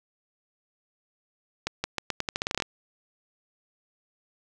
accelerating click train, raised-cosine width 0.2 ms, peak -10 dBFS, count 14, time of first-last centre 1.67-2.622 s, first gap 170 ms, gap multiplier 0.84, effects none

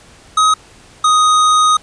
square tone pair in turn, 1264 / 1247.3 Hz, D#6 / D#6, +27 / +4 cents, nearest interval unison, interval 23 cents, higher first, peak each -9 dBFS, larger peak neither, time 0.37-0.54 / 1.04-1.77 s, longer second, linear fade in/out 5 ms, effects pink hiss -43 dBFS RMS until 1.82 s + resampled to 22050 Hz

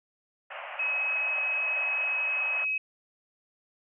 pink band-pass noise, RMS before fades -40 dBFS, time 0.5-2.65 s, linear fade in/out 10 ms, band 550 to 2900 Hz, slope 96 dB/octave
sine tone, 2552 Hz, D#7, 43 cents sharp, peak -26 dBFS, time 0.79-2.78 s, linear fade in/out 5 ms
effects none

